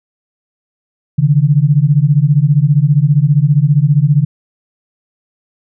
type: beating tone pair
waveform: sine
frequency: 138.59 / 153.59 Hz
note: C#3 / D#3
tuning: 0 / -22 cents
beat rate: 15 Hz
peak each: -10 dBFS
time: 1.18-4.25 s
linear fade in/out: 10 ms
effects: none